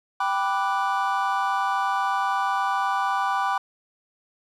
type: chord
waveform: triangle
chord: G major seventh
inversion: none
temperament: equal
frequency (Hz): 784 / 987.8 / 1174.7 / 1480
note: G5 / B5 / D6 / F#6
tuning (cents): 0 / 0 / 0 / 0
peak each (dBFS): -24 / -25 / -25 / -29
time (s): 0.2-3.58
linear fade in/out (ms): 5
effects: none